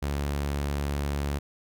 sawtooth tone, 71.4 Hz, D2, 48 cents flat, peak -23 dBFS, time 0.02-1.39 s, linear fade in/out 10 ms, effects none

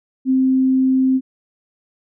sine tone, 261.6 Hz, C4, in tune, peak -12 dBFS, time 0.25-1.21 s, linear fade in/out 50 ms, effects none

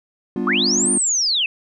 triangle chord, G dominant seventh, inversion none, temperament just, 196 / 245 / 294 / 352.8 Hz, G3 / B3 / D4 / F4, 0 / -14 / +2 / +18 cents, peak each -24 / -22 / -26 / -24 dBFS, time 0.36-0.98 s, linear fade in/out 2 ms
sine linear two-way sweep, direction up then down, 1061 to 9180 to 2510 Hz, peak -16 dBFS, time 0.47-1.46 s, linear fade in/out 2 ms, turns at 0.92 s
effects none

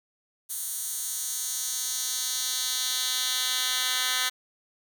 10% pulse tone with high-pass filter sweep, 254.3 Hz, C4, 49 cents flat, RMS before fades -29 dBFS, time 0.49-4.3 s, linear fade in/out 20 ms, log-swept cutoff 9500 to 2400 Hz, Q 1.3, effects none

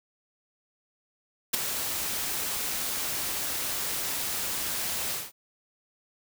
white noise with ADSR envelope, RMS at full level -21 dBFS, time 1.53-5.32 s, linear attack 13 ms, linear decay 9 ms, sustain -10 dB, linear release 190 ms, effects none

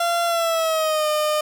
30% pulse tone with pitch glide, 686 to 607.6 Hz, F5 to D#5, -31 to -41 cents, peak -16 dBFS, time 0-1.41 s, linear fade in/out 5 ms, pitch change -210 cents, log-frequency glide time 0.25-1.08 s, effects none

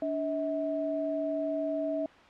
sine tone pair together, 289.9 / 643 Hz, D4 / E5, -22 / -43 cents, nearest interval octave + major second, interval 1379 cents, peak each -33 / -30 dBFS, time 0.02-2.06 s, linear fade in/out 2 ms, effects white hiss -53 dBFS RMS until 2.29 s + low-pass 2000 Hz 12 dB/octave

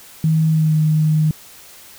sine tone with pitch glide, 158.7 to 154.99 Hz, D#3 to D#3, +35 to -6 cents, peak -12 dBFS, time 0.24-1.31 s, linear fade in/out 2 ms, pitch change -41 cents, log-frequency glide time 0.5-0.76 s, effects white hiss -42 dBFS RMS until 1.98 s

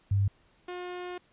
sine / sawtooth tone pair in turn, 99.2 / 358.3 Hz, G2 / F4, +21 / +44 cents, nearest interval octave + minor seventh, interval 2223 cents, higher second, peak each -22 / -32 dBFS, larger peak first, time 0.11-0.28 / 0.68-1.18 s, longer second, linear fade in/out 5 ms, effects pink hiss -65 dBFS RMS until 1.32 s + resampled to 8000 Hz

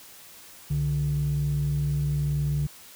sine tone pair together, 65 / 145.92 Hz, C2 / D3, -11 / -11 cents, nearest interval octave + major second, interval 1400 cents, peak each -29 / -22 dBFS, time 0.7-2.67 s, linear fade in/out 10 ms, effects tanh soft clip ceiling -19 dBFS + white hiss -48 dBFS RMS until 2.95 s

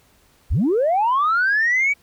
sine linear sweep, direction up, 34.65 to 2304 Hz, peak -14 dBFS, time 0.5-1.94 s, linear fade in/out 20 ms, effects tanh soft clip ceiling -12 dBFS + pink hiss -57 dBFS RMS until 2.02 s

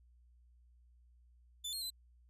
sawtooth tone with pitch steps, 3512 / 4245 / 4041 Hz, A7 / C8 / B7, -4 / +24 / +39 cents, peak -36 dBFS, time 1.64-1.904 s, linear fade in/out 10 ms, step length 88 ms, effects added 60 Hz sine -62 dBFS peak until 2.29 s + resampled to 32000 Hz

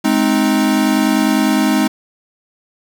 square chord, Ab major, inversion none, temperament equal with one note detuned, 211.2 / 261.6 / 311.1 Hz, Ab3 / C4 / Eb4, +29 / 0 / 0 cents, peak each -17 dBFS, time 0.04-1.88 s, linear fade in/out 10 ms, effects 7-bit

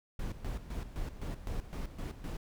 brown noise with tremolo, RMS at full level -37 dBFS, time 0.19-2.37 s, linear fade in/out 5 ms, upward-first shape square, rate 3.9 Hz, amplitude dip 70%, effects none

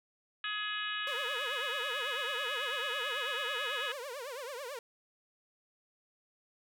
harmonic tone, 420.5 Hz, G#4, 22 cents sharp, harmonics 3 / 4 / 5 / 6 / 7 / 8 / 9, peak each -41 / -38 / -49 / -42 / -40 / -45 / -46 dBFS, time 0.44-3.92 s, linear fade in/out 2 ms
sawtooth tone with vibrato, 523.3 Hz, C5, in tune, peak -36 dBFS, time 1.07-4.79 s, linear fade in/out 2 ms, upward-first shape triangle, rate 9.1 Hz, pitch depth 250 cents each way
effects none

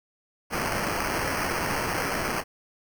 white noise with sample-and-hold, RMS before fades -28 dBFS, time 0.5-2.44 s, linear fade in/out 50 ms, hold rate 3675 Hz, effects none

